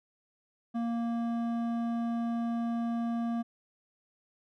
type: tone with hard clipping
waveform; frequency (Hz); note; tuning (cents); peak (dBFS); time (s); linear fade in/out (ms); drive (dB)
sine; 233.1; A#3; 0; -31; 0.74-3.43; 20; 10
effects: none

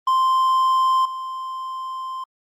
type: tone with level steps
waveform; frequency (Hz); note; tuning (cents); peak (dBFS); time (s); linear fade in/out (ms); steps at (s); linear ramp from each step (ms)
triangle; 1044; C6; -4; -13 / -25; 0.07-2.24; 5; 1.05; 5
effects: Opus 32 kbps

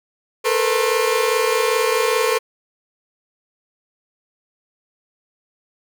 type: tone cluster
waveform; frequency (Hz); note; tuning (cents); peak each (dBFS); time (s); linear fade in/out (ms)
40% pulse; 440.4 / 465.3 / 503 / 1081 / 2398; A4 / A#4 / B4 / C#6 / D7; +2 / -3 / +32 / -44 / +36; -20 / -22 / -21 / -23 / -27; 0.44-2.39; 20
effects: none

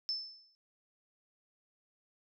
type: tone with exponential decay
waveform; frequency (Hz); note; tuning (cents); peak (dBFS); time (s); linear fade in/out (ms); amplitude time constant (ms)
sine; 5274; E8; 0; -30; 0.09-0.55; 0; 100
effects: none

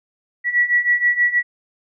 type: beating tone pair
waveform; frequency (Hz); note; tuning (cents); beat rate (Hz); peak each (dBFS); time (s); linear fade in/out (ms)
sine; 1936 / 1942.3; B6 / B6; -35 / -29; 6.3; -19 / -16; 0.44-1.43; 50
effects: none

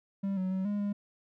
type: tone with pitch steps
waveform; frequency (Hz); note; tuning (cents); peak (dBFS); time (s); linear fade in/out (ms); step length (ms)
triangle; 196.5 / 186.4 / 188.9 / 205.4 / 203.5; G3 / F#3 / F#3 / G#3 / G#3; +4 / +13 / +36 / -19 / -35; -27; 0.23-0.93; 10; 140
effects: none

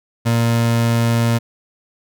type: tone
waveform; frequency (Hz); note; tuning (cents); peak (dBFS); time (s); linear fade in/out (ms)
30% pulse; 116.54; A#2; 0; -11; 0.25-1.39; 20
effects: none

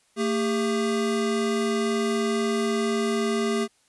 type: tone pair together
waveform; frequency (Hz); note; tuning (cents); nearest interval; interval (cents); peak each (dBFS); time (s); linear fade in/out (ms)
square; 225.5 / 401.8; A3 / G4; +43 / +43; minor seventh; 1000; -26; 0.16-3.68; 50
effects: white hiss -64 dBFS RMS until 3.88 s + resampled to 24000 Hz

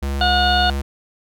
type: tone with vibrato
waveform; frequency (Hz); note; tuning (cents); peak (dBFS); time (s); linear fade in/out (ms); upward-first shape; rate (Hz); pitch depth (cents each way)
square; 69.3; C#2; 0; -21; 0.02-0.82; 10; triangle; 20; 10
type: harmonic tone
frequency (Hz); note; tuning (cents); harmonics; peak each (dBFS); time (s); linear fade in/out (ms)
723; F#5; -40; 1 / 2 / 4 / 5 / 6; -17 / -20 / -23 / -24 / -25; 0.21-0.7; 2
effects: none

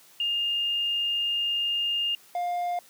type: tone pair in turn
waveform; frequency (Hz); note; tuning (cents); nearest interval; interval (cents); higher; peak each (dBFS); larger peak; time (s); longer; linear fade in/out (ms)
sine / triangle; 2821 / 705.2; F7 / F5; +17 / +17; 2 octaves; 2400; first; -24; neither; 0.2-2.15 / 2.35-2.79; first; 2
effects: white hiss -55 dBFS RMS until 2.89 s + high-pass 150 Hz 12 dB/octave

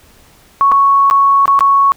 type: tone with dropouts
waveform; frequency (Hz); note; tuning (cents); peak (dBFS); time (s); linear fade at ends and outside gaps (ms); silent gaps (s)
sine; 1108.7; C#6; 0; -6; 0.61-1.92; 0; 0.716-0.72 / 1.1-1.11 / 1.456-1.479 / 1.591-1.607
effects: pink hiss -46 dBFS RMS until 1.96 s

